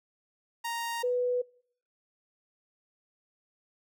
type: tone pair in turn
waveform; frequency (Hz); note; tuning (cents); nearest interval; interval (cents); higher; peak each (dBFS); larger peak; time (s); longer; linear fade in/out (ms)
sawtooth / sine; 932.3 / 493.9; A#5 / B4; 0 / 0; major seventh; 1100; first; -28 / -25; second; 0.64-1.03 / 1.03-1.42; neither; 10
effects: noise-tail reverb RT60 0.6 s tail -25 dB re dry